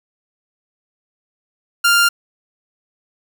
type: tone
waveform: sawtooth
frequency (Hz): 1396.9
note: F6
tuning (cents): 0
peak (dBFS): -7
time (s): 1.84-2.09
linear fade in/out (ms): 10
effects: none